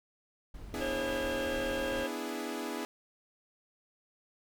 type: noise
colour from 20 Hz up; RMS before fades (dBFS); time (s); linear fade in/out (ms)
brown; -45; 0.54-2.04; 5
type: chord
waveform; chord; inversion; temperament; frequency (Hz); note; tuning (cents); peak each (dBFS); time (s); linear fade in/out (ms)
sawtooth; E dominant seventh; second; equal; 246.9 / 293.7 / 329.6 / 415.3; B3 / D4 / E4 / G#4; 0 / 0 / 0 / 0; -37; 0.74-2.85; 0
type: harmonic tone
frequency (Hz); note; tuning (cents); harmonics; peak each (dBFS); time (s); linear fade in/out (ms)
540; C#5; -45; 1 / 3 / 5 / 6; -34 / -40 / -46 / -46; 0.8-2.08; 20
effects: none